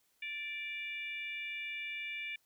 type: harmonic tone with a mistuned harmonic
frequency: 587.3 Hz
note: D5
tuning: in tune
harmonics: 3 / 4 / 5 / 6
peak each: -49 / -39 / -48 / -51 dBFS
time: 0.22-2.36 s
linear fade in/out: 5 ms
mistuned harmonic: 5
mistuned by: -36 cents
effects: white hiss -74 dBFS RMS until 2.45 s